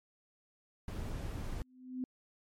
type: noise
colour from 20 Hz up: brown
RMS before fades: -39 dBFS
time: 0.88-1.62 s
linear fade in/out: 2 ms
type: tone with exponential growth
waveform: sine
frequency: 255 Hz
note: C4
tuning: 44 cents flat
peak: -32 dBFS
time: 1.58-2.04 s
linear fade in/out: 1 ms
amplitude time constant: 100 ms
effects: MP3 64 kbps